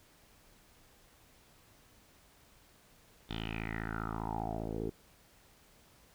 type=tone with low-pass filter sweep; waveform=10% pulse; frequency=55 Hz; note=A1; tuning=in tune; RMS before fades=-38 dBFS; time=3.29-4.9 s; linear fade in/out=10 ms; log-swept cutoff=3600 to 410 Hz; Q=6.5; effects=pink hiss -63 dBFS RMS until 6.14 s